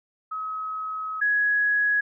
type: tone pair in turn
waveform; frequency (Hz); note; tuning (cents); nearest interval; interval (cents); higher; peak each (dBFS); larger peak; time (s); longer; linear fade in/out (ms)
sine; 1277 / 1671.8; D#6 / G#6; +45 / +11; perfect fourth; 466; second; -28 / -19; second; 0.31-1.21 / 1.21-2.01; first; 10
effects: none